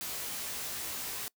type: noise with comb filter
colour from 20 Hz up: white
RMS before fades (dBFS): -38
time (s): 0.01-1.28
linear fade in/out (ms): 0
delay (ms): 17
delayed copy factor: +0.95
effects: noise-tail reverb RT60 0.1 s tail -24 dB re dry